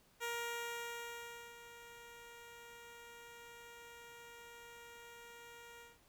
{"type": "tone with ADSR envelope", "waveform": "10% pulse", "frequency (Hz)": 470.5, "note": "A#4", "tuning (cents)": 16, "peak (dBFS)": -30, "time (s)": [0.2, 5.99], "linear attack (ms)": 34, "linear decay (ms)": 1300, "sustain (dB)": -15, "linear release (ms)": 180, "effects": ["pink hiss -69 dBFS RMS until 6.08 s"]}